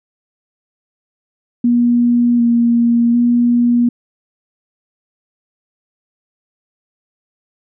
sine tone with pitch steps, 239.9 / 235.4 / 239.9 Hz, A#3 / A#3 / A#3, +50 / +17 / +50 cents, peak -9 dBFS, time 1.64-3.89 s, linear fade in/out 5 ms, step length 750 ms, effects none

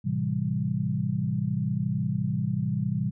sine chord, A minor seventh, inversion none, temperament equal, 110 / 130.81 / 164.81 / 196 Hz, A2 / C3 / E3 / G3, 0 / 0 / 0 / 0 cents, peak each -32 / -29 / -30 / -30 dBFS, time 0.04-3.11 s, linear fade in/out 20 ms, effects none

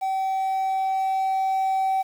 triangle tone with level ramp, 767 Hz, G5, 38 cents flat, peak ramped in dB -20 to -17 dBFS, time 0.01-2.03 s, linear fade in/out 20 ms, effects tanh soft clip ceiling -14 dBFS + 8-bit

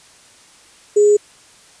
sine tone with sample-and-hold, 415.3 Hz, G#4, in tune, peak -8 dBFS, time 0.96-1.17 s, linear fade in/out 10 ms, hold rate 7350 Hz, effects white hiss -47 dBFS RMS until 1.8 s + resampled to 22050 Hz

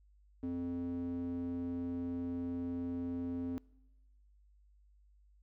square tone with band-pass filter, 87 Hz, F2, 6 cents flat, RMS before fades -38 dBFS, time 0.43-3.58 s, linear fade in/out 0 ms, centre 290 Hz, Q 4.6, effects noise-tail reverb RT60 1.0 s tail -25 dB re dry + added 50 Hz sine -62 dBFS peak until 5.42 s

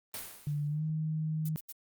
white noise with exponential decay, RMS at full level -37 dBFS, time 0.14-0.79 s, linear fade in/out 1 ms, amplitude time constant 140 ms
sine tone with pitch glide, 146.83 to 156.46 Hz, D3 to D#3, 0 to +10 cents, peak -30 dBFS, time 0.47-1.56 s, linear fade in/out 0 ms, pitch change +110 cents, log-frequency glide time 0.68-0.84 s
violet noise bursts, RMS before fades -43 dBFS, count 3, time 1.45-1.726 s, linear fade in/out 10 ms, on 42 ms, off 75 ms
effects Opus 32 kbps

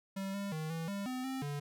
square tone with pitch steps, 194.2 / 199.7 / 156.8 / 163.8 / 199.8 / 255 / 263.8 / 144.5 Hz, G3 / G3 / D#3 / E3 / G3 / C4 / C4 / D3, -16 / +32 / +14 / -11 / +33 / -44 / +14 / -28 cents, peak -37 dBFS, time 0.16-1.6 s, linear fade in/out 10 ms, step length 180 ms, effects none

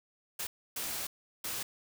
white noise bursts at uneven times, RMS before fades -37 dBFS, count 3, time 0.39-0.47 / 0.76-1.07 / 1.44-1.63 s, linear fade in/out 5 ms, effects none

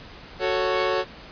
sawtooth chord, F# minor, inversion none, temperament equal with one note detuned, 370 / 442.8 / 554.4 Hz, F#4 / A4 / C#5, 0 / +11 / 0 cents, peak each -22 / -23 / -21 dBFS, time 0.39-1.05 s, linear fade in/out 50 ms, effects pink hiss -43 dBFS RMS until 1.31 s + resampled to 11025 Hz

